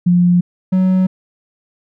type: tone pair in turn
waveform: sine / triangle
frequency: 176.5 / 186.4 Hz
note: F3 / F#3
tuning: +19 / +13 cents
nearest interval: minor second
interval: 94 cents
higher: second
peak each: -8 dBFS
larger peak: neither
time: 0.06-0.41 / 0.72-1.07 s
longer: neither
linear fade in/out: 10 ms
effects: none